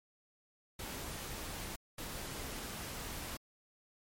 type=noise bursts at uneven times; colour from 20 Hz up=pink; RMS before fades=-43 dBFS; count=2; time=0.79-1.76 / 1.98-3.37 s; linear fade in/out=5 ms; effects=MP3 64 kbps